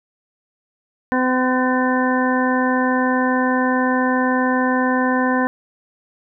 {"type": "harmonic tone with a mistuned harmonic", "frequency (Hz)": 255.2, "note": "C4", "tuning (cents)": -43, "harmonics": [1, 2, 3, 4, 6, 7], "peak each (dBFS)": [-18, -23, -25, -23, -26, -25], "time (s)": [1.12, 5.47], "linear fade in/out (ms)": 0, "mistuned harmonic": 6, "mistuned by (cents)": -17, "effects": []}